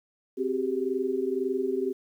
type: tone cluster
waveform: sine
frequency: 261.2 / 380.9 / 402.8 Hz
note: C4 / G4 / G4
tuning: -3 / -50 / +47 cents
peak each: -32 / -28 / -30 dBFS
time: 0.37-1.93 s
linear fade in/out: 20 ms
effects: 10-bit